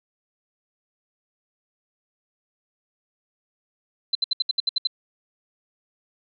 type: tone bursts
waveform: sine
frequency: 4053 Hz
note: B7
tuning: 44 cents sharp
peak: -18 dBFS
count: 9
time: 4.13-4.872 s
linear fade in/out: 5 ms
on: 22 ms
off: 68 ms
effects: none